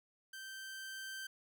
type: tone with level ramp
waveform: sawtooth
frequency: 1558 Hz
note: G6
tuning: 11 cents flat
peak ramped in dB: -43 to -39 dBFS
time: 0.33-1.27 s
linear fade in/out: 5 ms
effects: none